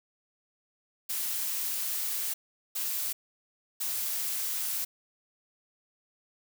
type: noise bursts at uneven times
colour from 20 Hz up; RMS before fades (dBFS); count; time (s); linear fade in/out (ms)
blue; -32; 3; 1.09-2.34 / 2.75-3.13 / 3.8-4.85; 10
effects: none

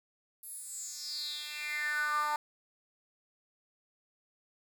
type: tone with high-pass filter sweep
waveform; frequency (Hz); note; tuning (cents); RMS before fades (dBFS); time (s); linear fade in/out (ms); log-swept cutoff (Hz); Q
10% pulse; 298.7; D4; +29; -36; 0.43-2.36; 2; 12000 to 930; 6.5
effects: none

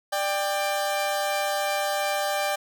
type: tone pair together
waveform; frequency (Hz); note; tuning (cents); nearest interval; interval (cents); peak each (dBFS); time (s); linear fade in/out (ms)
sawtooth; 593 / 791.6; D5 / G5; +17 / +17; perfect fourth; 500; -23; 0.12-2.56; 10
effects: none

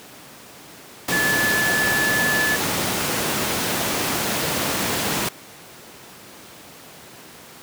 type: tone in noise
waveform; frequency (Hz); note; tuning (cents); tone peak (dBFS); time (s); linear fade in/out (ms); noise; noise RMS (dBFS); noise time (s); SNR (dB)
sine; 1729; A6; -31; -19; 1.12-2.56; 5; pink; -22; 1.08-5.29; 0
effects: pink hiss -42 dBFS RMS until 7.62 s + high-pass 150 Hz 12 dB/octave

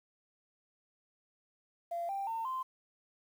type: tone with pitch steps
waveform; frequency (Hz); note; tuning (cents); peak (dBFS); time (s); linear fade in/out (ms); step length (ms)
sine; 686 / 788 / 905.2 / 1039.8; F5 / G5 / A5 / C6; -31 / +9 / +49 / -11; -33; 1.91-2.63; 10; 180
effects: tanh soft clip ceiling -29 dBFS + 10-bit

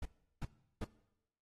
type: noise bursts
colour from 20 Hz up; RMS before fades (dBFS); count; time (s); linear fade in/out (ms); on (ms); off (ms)
brown; -39; 3; 0.02-0.845; 5; 35; 360
effects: noise-tail reverb RT60 0.9 s tail -19 dB re dry + AAC 32 kbps

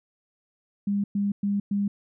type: tone bursts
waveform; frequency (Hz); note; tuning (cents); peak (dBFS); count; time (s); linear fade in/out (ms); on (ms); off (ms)
sine; 201.7; G3; +50; -22; 4; 0.87-1.88; 5; 170; 110
effects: none

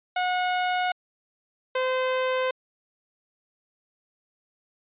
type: tone pair in turn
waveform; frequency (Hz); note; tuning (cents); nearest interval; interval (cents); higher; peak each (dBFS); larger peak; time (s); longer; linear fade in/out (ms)
sawtooth; 728 / 514.8; F#5 / C5; -28 / -28; tritone; 600; first; -19; neither; 0.16-0.92 / 1.75-2.51; neither; 5
effects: resampled to 8000 Hz

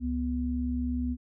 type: tone pair together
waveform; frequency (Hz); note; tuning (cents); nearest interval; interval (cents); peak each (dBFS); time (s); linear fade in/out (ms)
sine; 69.3 / 246.8; C#2 / B3; 0 / -1; octave + minor seventh; 2199; -31 / -29; 0-1.17; 50
effects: none

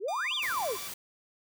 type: exponential two-way sweep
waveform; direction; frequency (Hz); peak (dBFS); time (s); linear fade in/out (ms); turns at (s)
sine; up then down; 349.9 to 3715 to 349.9; -29; 0-0.77; 50; 0.35
type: tone with pitch glide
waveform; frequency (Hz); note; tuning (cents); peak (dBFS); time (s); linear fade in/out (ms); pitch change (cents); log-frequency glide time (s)
10% pulse; 1205 to 1161.3; D6 to D6; +44 to -20; -34; 0.08-0.88; 5; -64; 0.26-0.62
type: tone bursts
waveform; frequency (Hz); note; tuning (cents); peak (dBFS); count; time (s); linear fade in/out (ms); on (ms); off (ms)
sine; 1040; C6; -11; -38; 10; 0.18-0.779; 5; 32; 31
type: noise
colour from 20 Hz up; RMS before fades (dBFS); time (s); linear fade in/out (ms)
white; -40; 0.42-0.94; 5
effects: none

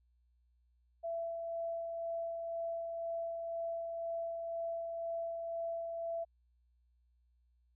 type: tone with tremolo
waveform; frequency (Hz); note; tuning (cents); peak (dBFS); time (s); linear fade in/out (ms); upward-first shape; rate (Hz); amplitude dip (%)
sine; 669; E5; +25; -35; 1.03-6.25; 20; sine; 2; 30
effects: added 60 Hz sine -69 dBFS peak until 7.75 s

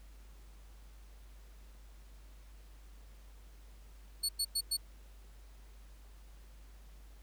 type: tone bursts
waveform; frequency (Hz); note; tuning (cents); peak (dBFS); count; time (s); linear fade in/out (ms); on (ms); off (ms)
25% pulse; 4411; C#8; -9; -26; 4; 4.23-4.77; 10; 60; 100
effects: added 50 Hz sine -52 dBFS peak until 7.22 s + pink hiss -65 dBFS RMS until 7.22 s

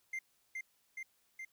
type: tone with echo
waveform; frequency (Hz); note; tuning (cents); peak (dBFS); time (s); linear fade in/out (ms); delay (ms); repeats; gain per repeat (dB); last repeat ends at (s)
triangle; 2093; C7; 0; -35; 0.13-0.19; 5; 420; 3; -2; 1.45
effects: white hiss -74 dBFS RMS until 1.52 s

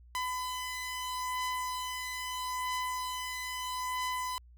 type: beating tone pair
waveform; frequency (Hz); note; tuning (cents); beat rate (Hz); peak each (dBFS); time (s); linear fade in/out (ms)
sawtooth; 1006 / 1006.77; B5 / B5; +32 / +33; 0.77; -37 / -31; 0.15-4.38; 0
effects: added 60 Hz sine -53 dBFS peak until 4.57 s

